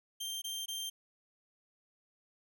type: tone bursts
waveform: sawtooth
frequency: 3161 Hz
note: G7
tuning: 14 cents sharp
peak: -34 dBFS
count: 3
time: 0.2-0.9 s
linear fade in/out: 10 ms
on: 220 ms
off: 20 ms
effects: none